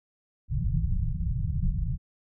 pink low-pass noise, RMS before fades -27 dBFS, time 0.48-1.98 s, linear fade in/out 50 ms, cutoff 180 Hz, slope 96 dB/octave, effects none

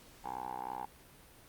10% pulse tone with band-pass filter, 63 Hz, B1, 35 cents sharp, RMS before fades -41 dBFS, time 0.24-0.86 s, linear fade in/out 10 ms, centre 830 Hz, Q 7.6, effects pink hiss -58 dBFS RMS until 1.48 s + Opus 48 kbps

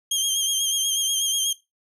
20% pulse tone with vibrato, 3203 Hz, G7, 37 cents sharp, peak -15 dBFS, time 0.11-1.53 s, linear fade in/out 5 ms, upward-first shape sine, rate 8.2 Hz, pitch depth 42 cents each way, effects noise-tail reverb RT60 0.2 s tail -18 dB re dry

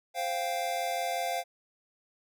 square chord, C suspended fourth, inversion none, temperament equal, 523.3 / 698.5 / 784 Hz, C5 / F5 / G5, 0 / 0 / 0 cents, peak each -38 / -32 / -37 dBFS, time 0.14-1.44 s, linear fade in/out 50 ms, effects none

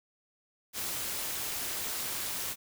white noise with amplitude modulation, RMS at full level -33 dBFS, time 0.73-2.56 s, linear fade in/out 50 ms, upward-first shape sine, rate 218 Hz, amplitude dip 50%, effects none

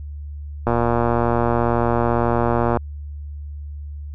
click train, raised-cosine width 1 ms, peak -5 dBFS, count 249, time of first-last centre 0.67-2.772 s, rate 118 Hz, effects added 73 Hz sine -29 dBFS peak until 4.14 s

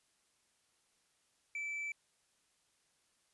triangle tone, 2318 Hz, D7, 23 cents flat, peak -36 dBFS, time 1.55-1.92 s, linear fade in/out 2 ms, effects white hiss -75 dBFS RMS until 3.33 s + resampled to 24000 Hz

